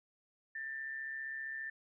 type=tone with amplitude modulation; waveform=sine; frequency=1783 Hz; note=A6; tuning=22 cents sharp; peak=-37 dBFS; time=0.55-1.7 s; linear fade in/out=5 ms; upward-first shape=sine; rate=135 Hz; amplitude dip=45%; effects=none